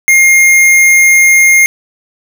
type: tone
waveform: square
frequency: 2128 Hz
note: C7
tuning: 29 cents sharp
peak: -4 dBFS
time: 0.08-1.66 s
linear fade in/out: 0 ms
effects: none